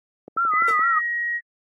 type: click train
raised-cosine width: 2 ms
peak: -22 dBFS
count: 7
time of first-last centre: 0.28-0.793 s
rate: 11.7 Hz
type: tone with vibrato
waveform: sine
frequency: 1305 Hz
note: E6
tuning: 18 cents flat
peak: -18 dBFS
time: 0.37-0.99 s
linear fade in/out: 5 ms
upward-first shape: sine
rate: 4.4 Hz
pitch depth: 100 cents each way
type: tone with pitch glide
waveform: sine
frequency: 1999 to 1894.4 Hz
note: B6 to A#6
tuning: +20 to +27 cents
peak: -22 dBFS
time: 0.51-1.41 s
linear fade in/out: 50 ms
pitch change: -93 cents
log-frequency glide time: 0.71-0.9 s
type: tone with exponential decay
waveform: 45% pulse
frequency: 459.4 Hz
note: A#4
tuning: 25 cents flat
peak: -25 dBFS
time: 0.68-0.82 s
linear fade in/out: 2 ms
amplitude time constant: 30 ms
effects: high-pass 300 Hz 12 dB/octave + AAC 32 kbps